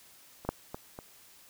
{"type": "clicks", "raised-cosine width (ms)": 1, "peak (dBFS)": [-29, -14, -23, -27], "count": 4, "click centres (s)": [0.45, 0.49, 0.745, 0.989], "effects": ["white hiss -57 dBFS RMS until 1.49 s"]}